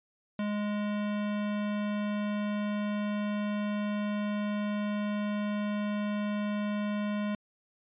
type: tone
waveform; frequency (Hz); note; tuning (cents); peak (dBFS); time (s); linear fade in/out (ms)
square; 207.7; G#3; 0; -30; 0.39-7.35; 2
effects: resampled to 8000 Hz